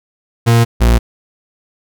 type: tone pair in turn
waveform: 40% pulse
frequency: 116.54 / 58.39 Hz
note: A#2 / A#1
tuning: 0 / +4 cents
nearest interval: octave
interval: 1196 cents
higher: first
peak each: -6 dBFS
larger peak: neither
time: 0.46-0.65 / 0.8-0.99 s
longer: neither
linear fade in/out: 20 ms
effects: none